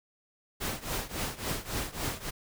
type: noise with tremolo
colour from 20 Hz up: pink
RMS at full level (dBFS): -31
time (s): 0.6-2.31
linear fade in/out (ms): 20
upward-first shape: triangle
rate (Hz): 3.6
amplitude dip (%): 90
effects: none